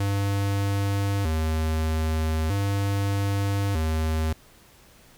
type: tone with vibrato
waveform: square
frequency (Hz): 88.8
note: F2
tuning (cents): +29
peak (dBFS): -23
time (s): 0-4.33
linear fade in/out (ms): 5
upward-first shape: square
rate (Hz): 0.4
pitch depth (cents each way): 200
effects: pink hiss -54 dBFS RMS until 5.17 s